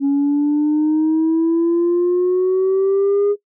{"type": "exponential sweep", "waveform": "sine", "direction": "up", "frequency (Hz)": [277.2, 411.9], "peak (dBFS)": -11, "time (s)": [0, 3.36], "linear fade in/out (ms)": 50, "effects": ["noise-tail reverb RT60 0.1 s tail -20 dB re dry", "tanh soft clip ceiling -11 dBFS"]}